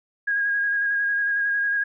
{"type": "tone with vibrato", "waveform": "sine", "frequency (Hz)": 1638, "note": "G#6", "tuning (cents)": -24, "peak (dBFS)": -20, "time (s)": [0.27, 1.84], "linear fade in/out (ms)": 10, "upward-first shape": "square", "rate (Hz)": 11, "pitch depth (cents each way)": 17, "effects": []}